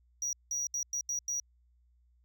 triangle tone bursts at uneven times, 5780 Hz, F#8, 41 cents flat, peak -30 dBFS, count 6, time 0.22-0.33 / 0.51-0.67 / 0.74-0.83 / 0.93-1.01 / 1.09-1.19 / 1.28-1.4 s, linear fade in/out 2 ms, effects added 60 Hz sine -64 dBFS peak until 2.24 s

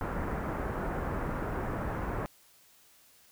pink low-pass noise, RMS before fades -34 dBFS, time 0.01-2.26 s, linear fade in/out 0 ms, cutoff 1600 Hz, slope 24 dB/octave, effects white hiss -61 dBFS RMS until 3.31 s

